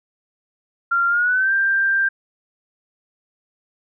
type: tone with pitch glide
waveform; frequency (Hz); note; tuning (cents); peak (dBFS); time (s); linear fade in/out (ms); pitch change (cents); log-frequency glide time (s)
sine; 1385 to 1581.8; F6 to G6; -15 to +15; -15; 0.91-2.09; 10; +230; 1.08-1.52
effects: none